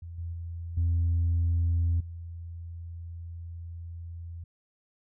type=tone with level steps; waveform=sine; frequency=84.6 Hz; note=E2; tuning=45 cents sharp; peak=-38 / -32 / -34 / -21 / -37 dBFS; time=0.02-4.44 s; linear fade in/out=5 ms; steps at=0.18 / 0.33 / 0.77 / 2 s; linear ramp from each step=5 ms; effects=tanh soft clip ceiling -20 dBFS